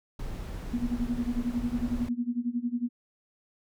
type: noise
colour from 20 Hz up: brown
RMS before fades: -36 dBFS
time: 0.19-2.09 s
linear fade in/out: 5 ms
type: tone with tremolo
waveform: sine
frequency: 240.7 Hz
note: B3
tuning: 44 cents flat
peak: -24 dBFS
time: 0.73-2.89 s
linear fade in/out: 10 ms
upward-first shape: sine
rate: 11 Hz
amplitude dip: 90%
effects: none